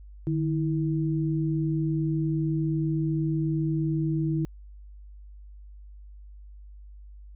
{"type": "tone pair together", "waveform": "sine", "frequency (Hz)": [152.61, 324.3], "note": ["D#3", "E4"], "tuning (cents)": [-33, -28], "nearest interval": "octave + minor second", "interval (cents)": 1305, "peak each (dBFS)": [-25, -28], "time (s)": [0.27, 4.45], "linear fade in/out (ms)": 0, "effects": ["added 50 Hz sine -43 dBFS peak until 7.35 s"]}